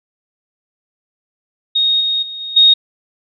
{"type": "tone with level steps", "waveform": "sine", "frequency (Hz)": 3729, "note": "A#7", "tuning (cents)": 0, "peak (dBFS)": [-11, -14, -25, -23, -5], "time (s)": [1.75, 2.74], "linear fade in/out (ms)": 10, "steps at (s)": [2, 2.22, 2.4, 2.56], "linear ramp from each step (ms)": 10, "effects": []}